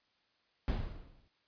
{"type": "noise with exponential decay", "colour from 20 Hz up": "brown", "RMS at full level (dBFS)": -29, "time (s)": [0.68, 1.28], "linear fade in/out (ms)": 1, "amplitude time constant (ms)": 130, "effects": ["white hiss -74 dBFS RMS until 1.47 s", "resampled to 11025 Hz"]}